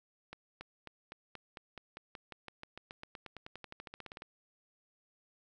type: accelerating click train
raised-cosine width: 0.3 ms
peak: -29 dBFS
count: 30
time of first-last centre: 0.33-4.221 s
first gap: 280 ms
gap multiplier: 0.94
effects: none